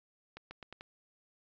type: accelerating click train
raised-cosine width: 0.3 ms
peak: -30 dBFS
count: 5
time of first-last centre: 0.37-0.809 s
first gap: 140 ms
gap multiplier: 0.84
effects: resampled to 16000 Hz